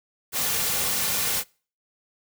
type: noise with comb filter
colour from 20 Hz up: white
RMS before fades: -25 dBFS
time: 0.32-1.44 s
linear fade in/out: 50 ms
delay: 3.1 ms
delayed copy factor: -0.5
effects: noise-tail reverb RT60 0.4 s tail -25 dB re dry